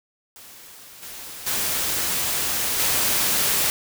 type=noise with level steps; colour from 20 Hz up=white; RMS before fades=-44 / -37 / -24 / -21 dBFS; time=0.36-3.7 s; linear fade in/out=0 ms; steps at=1.02 / 1.46 / 2.78 s; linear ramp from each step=10 ms; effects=none